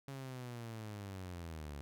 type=linear sweep; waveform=sawtooth; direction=down; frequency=138.59 to 69.3 Hz; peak=-40 dBFS; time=0.08-1.81 s; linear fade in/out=0 ms; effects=none